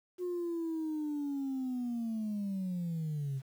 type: linear sweep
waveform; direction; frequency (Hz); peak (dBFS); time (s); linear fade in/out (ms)
sine; down; 363 to 130.81; -31; 0.18-3.42; 50
effects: tanh soft clip ceiling -31 dBFS + 10-bit